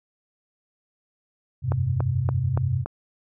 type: chord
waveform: sine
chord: F suspended second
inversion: none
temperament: equal with one note detuned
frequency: 87.31 / 98 / 129.31 Hz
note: F2 / G2 / C3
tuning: 0 / 0 / -20 cents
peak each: -29 / -26 / -23 dBFS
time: 1.62-2.85 s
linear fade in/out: 50 ms
type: click train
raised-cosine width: 1 ms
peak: -14 dBFS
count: 5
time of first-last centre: 1.72-2.86 s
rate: 3.51 Hz
effects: none